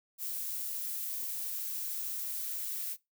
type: noise with high-pass filter sweep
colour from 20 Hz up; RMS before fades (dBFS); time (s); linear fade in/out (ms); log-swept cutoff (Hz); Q
violet; -37; 0.18-2.97; 50; 310 to 1500; 1.4
effects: noise-tail reverb RT60 0.2 s tail -21 dB re dry